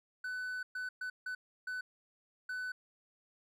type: tone bursts at uneven times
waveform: triangle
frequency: 1500 Hz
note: F#6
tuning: 23 cents sharp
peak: -35 dBFS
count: 6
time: 0.24-0.63 / 0.75-0.89 / 1.01-1.1 / 1.26-1.35 / 1.67-1.81 / 2.49-2.72 s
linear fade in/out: 5 ms
effects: none